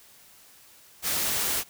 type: noise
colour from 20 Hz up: white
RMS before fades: -27 dBFS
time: 1.02-1.64 s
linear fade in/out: 50 ms
effects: white hiss -54 dBFS RMS until 1.69 s